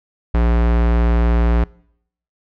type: tone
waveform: square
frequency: 58.27 Hz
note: A#1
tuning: in tune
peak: -13 dBFS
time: 0.34-1.64 s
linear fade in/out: 5 ms
effects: noise-tail reverb RT60 0.7 s tail -24 dB re dry + low-pass 2000 Hz 12 dB/octave